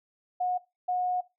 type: tone pair in turn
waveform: sine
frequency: 726 / 726 Hz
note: F#5 / F#5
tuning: -33 / -33 cents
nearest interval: unison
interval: 0 cents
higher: neither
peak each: -25 dBFS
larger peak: neither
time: 0.4-0.58 / 0.88-1.21 s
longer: second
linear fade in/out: 10 ms
effects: noise-tail reverb RT60 0.2 s tail -17 dB re dry